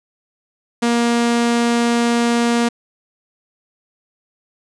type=tone; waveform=sawtooth; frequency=236 Hz; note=A#3; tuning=22 cents sharp; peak=-10 dBFS; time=0.82-2.69 s; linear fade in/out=10 ms; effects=resampled to 22050 Hz + 7-bit